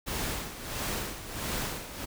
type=noise with tremolo; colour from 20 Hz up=pink; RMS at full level=-32 dBFS; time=0.06-2.06 s; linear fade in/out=20 ms; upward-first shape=sine; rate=1.5 Hz; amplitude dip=70%; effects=none